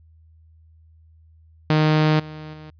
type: tone with level steps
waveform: sawtooth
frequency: 154.5 Hz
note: D#3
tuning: 12 cents flat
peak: -11 / -30 / -34 dBFS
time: 1.7-2.7 s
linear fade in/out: 0 ms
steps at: 2.19 / 2.53 s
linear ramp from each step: 10 ms
effects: added 80 Hz sine -49 dBFS peak until 2.79 s + resampled to 11025 Hz